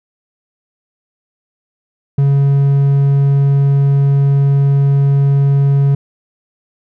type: tone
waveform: triangle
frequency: 139.5 Hz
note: C#3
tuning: 11 cents sharp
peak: -6 dBFS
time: 2.18-5.95 s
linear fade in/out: 5 ms
effects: none